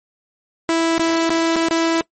sawtooth tone with dropouts, 329.6 Hz, E4, in tune, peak -11 dBFS, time 0.69-2.01 s, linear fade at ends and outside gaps 0 ms, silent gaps 0.98-0.995 / 1.295-1.304 / 1.559-1.564 / 1.685-1.709 s, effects noise-tail reverb RT60 0.1 s tail -21 dB re dry + MP3 32 kbps

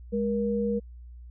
sine tone pair together, 206.5 / 474.4 Hz, G#3 / A#4, -10 / +30 cents, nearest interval octave + major second, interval 1440 cents, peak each -27 dBFS, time 0.12-0.8 s, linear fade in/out 20 ms, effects added 60 Hz sine -42 dBFS peak until 1.3 s

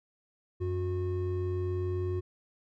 triangle tone pair together, 91.94 / 363.1 Hz, F#2 / F#4, -10 / -33 cents, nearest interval 2 octaves, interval 2377 cents, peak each -29 / -31 dBFS, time 0.6-2.21 s, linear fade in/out 20 ms, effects none

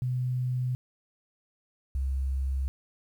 sine tone pair in turn, 126.1 / 66.8 Hz, B2 / C2, +36 / +36 cents, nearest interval major seventh, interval 1100 cents, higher first, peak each -26 dBFS, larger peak neither, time 0.02-0.75 / 1.95-2.68 s, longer neither, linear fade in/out 0 ms, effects 10-bit

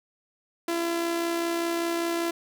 sawtooth tone with amplitude modulation, 338.2 Hz, E4, 44 cents sharp, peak -20 dBFS, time 0.68-2.31 s, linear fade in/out 5 ms, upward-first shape sine, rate 65.1 Hz, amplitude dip 35%, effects none

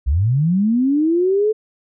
sine linear sweep, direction up, 58.27 to 439.8 Hz, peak -13 dBFS, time 0.06-1.53 s, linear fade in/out 20 ms, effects none

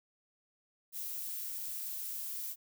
violet noise, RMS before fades -40 dBFS, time 0.92-2.56 s, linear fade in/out 50 ms, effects none

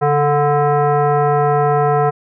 sine tone with frequency modulation, 144.1 Hz, D3, 33 cents flat, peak -11 dBFS, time 0.01-2.11 s, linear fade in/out 20 ms, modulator 585 Hz, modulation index 1.6, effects none

